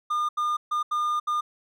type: tone bursts at uneven times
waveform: triangle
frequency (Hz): 1211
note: D#6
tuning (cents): -47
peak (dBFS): -21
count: 5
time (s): 0.1-0.29 / 0.37-0.57 / 0.71-0.83 / 0.91-1.2 / 1.27-1.41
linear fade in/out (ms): 10
effects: none